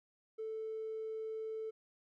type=tone; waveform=triangle; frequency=440.4 Hz; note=A4; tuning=2 cents sharp; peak=-35 dBFS; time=0.38-1.71 s; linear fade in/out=20 ms; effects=tanh soft clip ceiling -36 dBFS